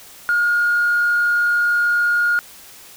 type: tone with frequency modulation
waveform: sine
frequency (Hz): 1426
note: F6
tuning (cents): +36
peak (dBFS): -13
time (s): 0.29-2.39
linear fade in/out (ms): 0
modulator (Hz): 53.5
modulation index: 0.23
effects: tanh soft clip ceiling -10 dBFS + white hiss -42 dBFS RMS until 2.96 s